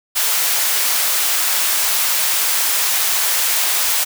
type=high-pass noise; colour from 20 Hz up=white; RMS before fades=-17 dBFS; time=0.15-4.05 s; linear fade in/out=20 ms; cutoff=700 Hz; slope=12 dB/octave; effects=none